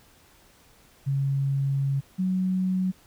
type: tone pair in turn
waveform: sine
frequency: 137.7 / 185.89 Hz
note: C#3 / F#3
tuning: -11 / +8 cents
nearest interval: perfect fourth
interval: 519 cents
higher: second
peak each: -22 dBFS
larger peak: neither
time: 1.06-2.01 / 2.18-2.92 s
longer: first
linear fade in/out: 20 ms
effects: pink hiss -57 dBFS RMS until 3.06 s